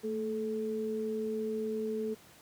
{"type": "tone pair together", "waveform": "sine", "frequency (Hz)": [222.1, 433.8], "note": ["A3", "A4"], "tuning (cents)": [16, -25], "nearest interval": "octave", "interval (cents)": 1159, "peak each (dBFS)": [-36, -33], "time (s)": [0.03, 2.15], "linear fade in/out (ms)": 20, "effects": ["pink hiss -57 dBFS RMS until 2.41 s", "high-pass 100 Hz 12 dB/octave"]}